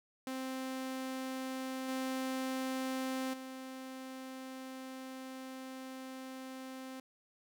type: tone with level steps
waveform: sawtooth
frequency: 261.6 Hz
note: C4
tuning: in tune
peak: -34 / -31 / -40 dBFS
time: 0.27-7 s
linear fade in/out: 2 ms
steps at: 1.88 / 3.33 s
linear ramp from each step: 10 ms
effects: none